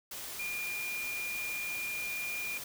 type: tone in noise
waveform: sine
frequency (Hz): 2412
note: D7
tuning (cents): +46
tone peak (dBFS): -35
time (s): 0.39-2.58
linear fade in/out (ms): 5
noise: white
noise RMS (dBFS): -42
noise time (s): 0.11-2.64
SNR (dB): +4
effects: none